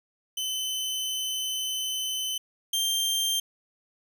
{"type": "tone pair in turn", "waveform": "sawtooth", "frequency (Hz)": [3044, 3167], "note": ["F#7", "G7"], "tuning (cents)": [48, 17], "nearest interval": "minor second", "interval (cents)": 69, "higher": "second", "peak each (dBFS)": [-25, -21], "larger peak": "second", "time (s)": [[0.37, 2.38], [2.73, 3.4]], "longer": "first", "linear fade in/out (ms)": 5, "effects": []}